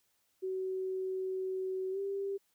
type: tone with pitch glide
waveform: sine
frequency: 376.4 to 394.9 Hz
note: F#4 to G4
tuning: +30 to +13 cents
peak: -33 dBFS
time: 0.42-2.38 s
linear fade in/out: 20 ms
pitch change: +83 cents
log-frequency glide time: 1.91-1.99 s
effects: white hiss -75 dBFS RMS until 2.54 s